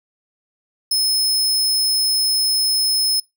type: tone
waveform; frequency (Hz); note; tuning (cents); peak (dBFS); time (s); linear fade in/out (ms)
sawtooth; 5190; E8; -28; -13; 0.91-3.2; 5
effects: noise-tail reverb RT60 0.2 s tail -24 dB re dry